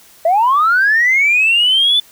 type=linear sweep; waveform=sine; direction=up; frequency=634 to 3520 Hz; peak=-8 dBFS; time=0.25-2 s; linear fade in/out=5 ms; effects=tanh soft clip ceiling -5 dBFS + white hiss -45 dBFS RMS until 2.11 s